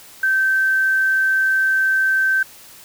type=tone with quantisation; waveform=sine; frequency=1551 Hz; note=G6; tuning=19 cents flat; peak=-14 dBFS; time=0.23-2.43 s; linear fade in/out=5 ms; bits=7; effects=white hiss -43 dBFS RMS until 2.84 s